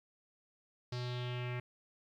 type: tone with low-pass filter sweep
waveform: square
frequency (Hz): 123.47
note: B2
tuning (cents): 0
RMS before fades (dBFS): -39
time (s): 0.92-1.6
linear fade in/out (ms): 5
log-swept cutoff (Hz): 4800 to 2200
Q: 3.6
effects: 12-bit